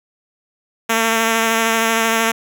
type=tone with vibrato; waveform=5% pulse; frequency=225.8 Hz; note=A3; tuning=45 cents sharp; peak=-3 dBFS; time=0.89-2.32 s; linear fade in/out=10 ms; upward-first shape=sine; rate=13 Hz; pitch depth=16 cents each way; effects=none